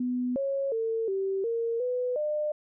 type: tone with pitch steps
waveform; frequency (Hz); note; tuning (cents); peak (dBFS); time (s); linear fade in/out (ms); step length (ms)
sine; 248.7 / 549 / 451 / 387.2 / 461.8 / 497.9 / 602; B3 / C#5 / A4 / G4 / A#4 / B4 / D5; +12 / -17 / +43 / -21 / -16 / +14 / +43; -26; 0-2.52; 5; 360
effects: none